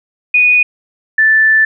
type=tone pair in turn; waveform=sine; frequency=2473 / 1759.8 Hz; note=D#7 / A6; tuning=-11 / 0 cents; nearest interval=tritone; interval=589 cents; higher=first; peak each=-6 dBFS; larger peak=neither; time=0.34-0.63 / 1.18-1.65 s; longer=second; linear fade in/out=5 ms; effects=none